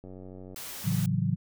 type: click train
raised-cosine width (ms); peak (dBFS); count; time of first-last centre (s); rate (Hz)
2; -32; 48; 0.04-0.544; 93.2
type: noise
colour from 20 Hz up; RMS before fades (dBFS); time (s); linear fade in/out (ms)
white; -40; 0.56-1.06; 2
type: chord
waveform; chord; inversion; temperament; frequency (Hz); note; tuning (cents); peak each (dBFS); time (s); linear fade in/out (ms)
sine; F# minor seventh; first; equal; 110 / 138.59 / 164.81 / 185; A2 / C#3 / E3 / F#3; 0 / 0 / 0 / 0; -30; 0.84-1.36; 20
effects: none